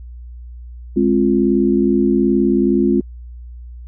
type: chord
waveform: sine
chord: F minor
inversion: first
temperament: equal with one note detuned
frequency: 207.7 / 266.7 / 349.2 Hz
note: Ab3 / C4 / F4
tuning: 0 / +33 / 0 cents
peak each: -16 dBFS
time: 0.96-3.01 s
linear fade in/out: 10 ms
effects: added 60 Hz sine -31 dBFS peak until 3.87 s